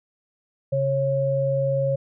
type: tone pair together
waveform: sine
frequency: 136.8 / 547.2 Hz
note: C#3 / C#5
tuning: -23 / -23 cents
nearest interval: 2 octaves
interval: 2400 cents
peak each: -24 / -21 dBFS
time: 0.72-1.96 s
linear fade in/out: 10 ms
effects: none